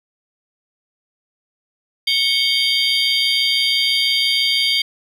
triangle tone cluster, 2209 / 3113 / 3239 / 3660 / 4718 Hz, C#7 / G7 / G#7 / A#7 / D8, -7 / -13 / -44 / -32 / +7 cents, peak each -20 dBFS, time 2.07-4.82 s, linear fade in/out 5 ms, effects none

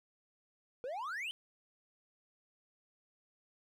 triangle exponential sweep, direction up, 470.6 to 3136 Hz, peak -36 dBFS, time 0.84-1.31 s, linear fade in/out 0 ms, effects none

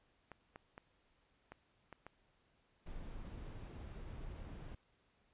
clicks, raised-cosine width 0.5 ms, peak -35 dBFS, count 6, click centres 0.317 / 0.559 / 0.779 / 1.52 / 1.927 / 2.066 s
brown noise, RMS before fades -48 dBFS, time 2.86-4.75 s, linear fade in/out 5 ms
effects pink hiss -75 dBFS RMS until 5.33 s + resampled to 8000 Hz

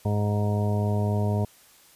harmonic tone, 103.83 Hz, G#2, in tune, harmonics 1 / 2 / 3 / 4 / 5 / 6 / 7 / 9, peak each -23 / -29 / -40 / -33 / -40 / -34 / -38 / -38 dBFS, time 0.05-1.45 s, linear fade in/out 5 ms, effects white hiss -55 dBFS RMS until 1.95 s + resampled to 32000 Hz

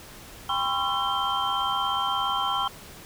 sine tone cluster, 798 / 1017 / 1094 / 1349 / 3146 Hz, G5 / C6 / C#6 / E6 / G7, +31 / -50 / -23 / +40 / +6 cents, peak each -30 dBFS, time 0.49-2.68 s, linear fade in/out 5 ms, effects pink hiss -45 dBFS RMS until 3.05 s

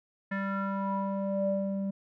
square tone with low-pass filter sweep, 196 Hz, G3, in tune, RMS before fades -31 dBFS, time 0.31-1.91 s, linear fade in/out 10 ms, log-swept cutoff 1800 to 390 Hz, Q 5.4, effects none

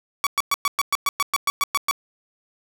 sawtooth tone bursts, 1133 Hz, C#6, 37 cents sharp, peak -14 dBFS, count 13, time 0.24-1.911 s, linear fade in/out 0 ms, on 27 ms, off 110 ms, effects none

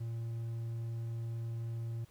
triangle tone, 115.3 Hz, A#2, 19 cents flat, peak -34 dBFS, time 0-2.05 s, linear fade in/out 10 ms, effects pink hiss -66 dBFS RMS until 2.1 s

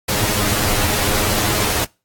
pink noise with comb filter, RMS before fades -18 dBFS, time 0.08-1.85 s, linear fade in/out 10 ms, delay 9.6 ms, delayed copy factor +0.9, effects noise-tail reverb RT60 0.3 s tail -25 dB re dry + AAC 64 kbps

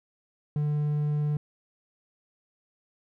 triangle tone, 148.5 Hz, D3, 20 cents sharp, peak -22 dBFS, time 0.56-1.37 s, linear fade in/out 2 ms, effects none

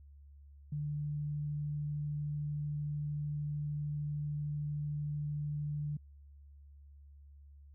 sine tone, 147.8 Hz, D3, 11 cents sharp, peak -34 dBFS, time 0.72-5.97 s, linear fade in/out 5 ms, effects added 71 Hz sine -53 dBFS peak until 7.74 s

